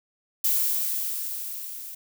violet noise with level ramp, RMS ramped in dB -22 to -39 dBFS, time 0.44-1.95 s, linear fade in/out 5 ms, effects none

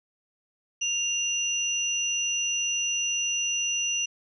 sine tone pair together, 2794 / 5920 Hz, F7 / F#8, 0 / 0 cents, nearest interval octave + minor second, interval 1300 cents, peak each -27 / -28 dBFS, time 0.81-4.06 s, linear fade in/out 10 ms, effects none

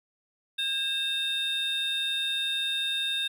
triangle tone cluster, 1614 / 2663 / 3668 Hz, G#6 / E7 / A#7, -50 / +17 / -29 cents, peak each -35 / -34 / -26 dBFS, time 0.58-3.28 s, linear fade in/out 10 ms, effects none

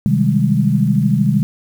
sine chord, Ab major seventh, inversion first, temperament just, 129.78 / 155.74 / 194.67 / 207.7 Hz, C3 / Eb3 / G3 / Ab3, -14 / +2 / -12 / 0 cents, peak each -17 dBFS, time 0.06-1.43 s, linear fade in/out 0 ms, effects 7-bit

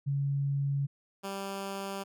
sine / 10% pulse tone pair in turn, 140 / 196.17 Hz, C#3 / G3, +18 / +2 cents, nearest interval tritone, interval 584 cents, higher second, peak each -27 / -27 dBFS, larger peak neither, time 0.06-0.87 / 1.23-2.04 s, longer neither, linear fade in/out 20 ms, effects none

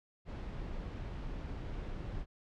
brown noise, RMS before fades -41 dBFS, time 0.25-2.26 s, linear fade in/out 50 ms, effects low-pass 4000 Hz 12 dB/octave

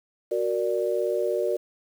sine chord, Gb augmented, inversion none, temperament equal, 370 / 466.2 / 587.3 Hz, Gb4 / Bb4 / D5, 0 / 0 / 0 cents, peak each -27 dBFS, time 0.31-1.57 s, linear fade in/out 10 ms, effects 8-bit

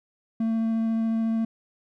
triangle tone with vibrato, 225 Hz, A3, 39 cents sharp, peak -20 dBFS, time 0.4-1.45 s, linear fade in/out 5 ms, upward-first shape triangle, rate 14 Hz, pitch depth 10 cents each way, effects none

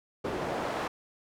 pink noise with band-pass filter sweep, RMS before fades -33 dBFS, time 0.24-0.88 s, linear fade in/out 10 ms, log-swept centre 450 to 810 Hz, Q 0.87, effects none

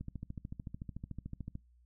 click train, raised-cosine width 5 ms, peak -29 dBFS, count 22, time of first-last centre 0.01-1.554 s, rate 13.6 Hz, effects noise-tail reverb RT60 0.2 s tail -23 dB re dry + added 60 Hz sine -62 dBFS peak until 1.85 s

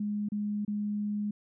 sine tone with dropouts, 207.7 Hz, G#3, in tune, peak -29 dBFS, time 0-1.31 s, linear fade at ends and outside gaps 5 ms, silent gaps 0.288-0.319 / 0.65-0.678 s, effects none

